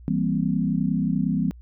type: chord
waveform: sine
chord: C dominant seventh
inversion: first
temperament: equal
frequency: 164.81 / 196 / 233.1 / 261.6 Hz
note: E3 / G3 / Bb3 / C4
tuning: 0 / 0 / 0 / 0 cents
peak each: -25 / -25 / -27 / -27 dBFS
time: 0.08-1.51 s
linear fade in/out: 0 ms
effects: added 60 Hz sine -42 dBFS peak until 1.61 s